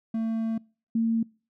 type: tone pair in turn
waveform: triangle / sine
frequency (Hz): 224.6 / 227.2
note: A3 / A#3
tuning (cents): +36 / -44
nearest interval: unison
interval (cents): 20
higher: second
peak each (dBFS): -23 / -21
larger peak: second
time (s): 0.14-0.58 / 0.95-1.23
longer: first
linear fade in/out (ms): 5
effects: noise-tail reverb RT60 0.4 s tail -26 dB re dry